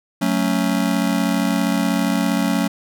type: chord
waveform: square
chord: F# minor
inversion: none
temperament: just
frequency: 185 / 222 / 277.5 Hz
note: F#3 / A3 / C#4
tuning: 0 / +16 / +2 cents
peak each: -22 dBFS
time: 0.21-2.68 s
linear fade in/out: 10 ms
effects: none